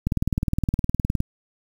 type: click train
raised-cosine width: 5 ms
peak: -9 dBFS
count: 23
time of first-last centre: 0.07-1.204 s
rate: 19.4 Hz
effects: 7-bit